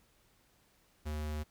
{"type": "tone", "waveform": "square", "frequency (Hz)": 75.9, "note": "D#2", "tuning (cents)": -42, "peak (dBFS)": -36, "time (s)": [1.05, 1.44], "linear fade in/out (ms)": 20, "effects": ["pink hiss -69 dBFS RMS until 1.5 s"]}